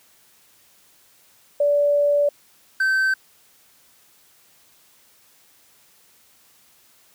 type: tone pair in turn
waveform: sine / triangle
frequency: 579 / 1545.7 Hz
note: D5 / G6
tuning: -25 / -25 cents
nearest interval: octave + perfect fourth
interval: 1700 cents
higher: second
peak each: -15 dBFS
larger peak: neither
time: 1.6-2.29 / 2.8-3.14 s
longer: first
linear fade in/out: 5 ms
effects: white hiss -56 dBFS RMS until 7.14 s + high-pass 60 Hz 12 dB/octave